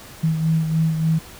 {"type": "beating tone pair", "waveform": "sine", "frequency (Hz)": [160, 163.4], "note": ["D#3", "E3"], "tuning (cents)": [49, -15], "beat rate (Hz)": 3.4, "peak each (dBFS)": [-17, -26], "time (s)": [0.23, 1.19], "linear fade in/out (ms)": 10, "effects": ["pink hiss -41 dBFS RMS until 1.39 s"]}